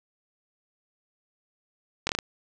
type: slowing click train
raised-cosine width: 0.2 ms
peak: -8 dBFS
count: 5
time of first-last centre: 2.07-2.188 s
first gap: 22 ms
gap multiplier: 1.2
effects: none